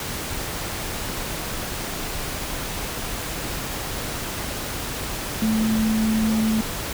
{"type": "tone in noise", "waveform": "sine", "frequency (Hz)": 219.5, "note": "A3", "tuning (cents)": -4, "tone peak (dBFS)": -18, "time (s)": [5.42, 6.61], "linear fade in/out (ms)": 2, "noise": "pink", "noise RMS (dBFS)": -29, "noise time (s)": [0, 6.93], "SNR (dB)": 8, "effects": []}